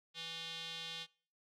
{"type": "tone with band-pass filter", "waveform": "square", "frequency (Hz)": 164.81, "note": "E3", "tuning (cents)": 0, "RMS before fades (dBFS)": -45, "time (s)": [0.14, 1.07], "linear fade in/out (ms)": 50, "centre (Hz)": 3500, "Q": 4, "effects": ["noise-tail reverb RT60 0.5 s tail -25 dB re dry"]}